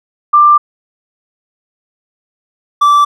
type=tone pair in turn; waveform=sine / triangle; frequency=1185 / 1164.6 Hz; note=D6 / D6; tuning=+15 / -15 cents; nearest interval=unison; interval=30 cents; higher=first; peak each=-3 dBFS; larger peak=neither; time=0.33-0.58 / 2.81-3.05 s; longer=first; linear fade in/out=10 ms; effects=none